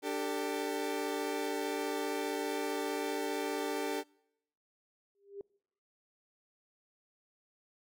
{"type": "chord", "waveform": "30% pulse", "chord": "D suspended fourth", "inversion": "none", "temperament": "equal with one note detuned", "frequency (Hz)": [293.7, 392, 447.2], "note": ["D4", "G4", "A4"], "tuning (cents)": [0, 0, 28], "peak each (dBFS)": -35, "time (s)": [0.02, 4.04], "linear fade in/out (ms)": 50}
{"type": "tone with exponential growth", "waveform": "sine", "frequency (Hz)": 400.2, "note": "G4", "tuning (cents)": 36, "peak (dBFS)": -37, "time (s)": [5.15, 5.41], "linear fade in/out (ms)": 1, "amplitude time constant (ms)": 55}
{"effects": ["noise-tail reverb RT60 0.8 s tail -26 dB re dry"]}